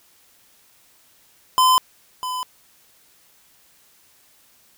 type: tone pair in turn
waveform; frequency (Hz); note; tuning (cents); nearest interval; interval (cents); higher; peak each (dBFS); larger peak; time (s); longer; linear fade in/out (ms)
square; 1023 / 1009.5; C6 / B5; -39 / +38; unison; 23; first; -13 / -25; first; 1.58-1.78 / 2.23-2.43; neither; 0
effects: white hiss -56 dBFS RMS until 4.77 s